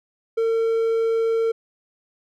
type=tone; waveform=triangle; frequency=453.5 Hz; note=A#4; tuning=48 cents flat; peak=-16 dBFS; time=0.37-1.52 s; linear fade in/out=10 ms; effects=none